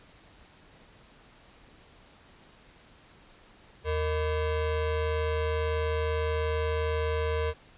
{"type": "ring-modulated tone", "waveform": "square", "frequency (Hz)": 270.1, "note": "C#4", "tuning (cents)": -45, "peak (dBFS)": -24, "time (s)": [3.84, 7.54], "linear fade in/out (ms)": 50, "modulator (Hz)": 191, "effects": ["pink hiss -56 dBFS RMS until 7.77 s", "resampled to 8000 Hz"]}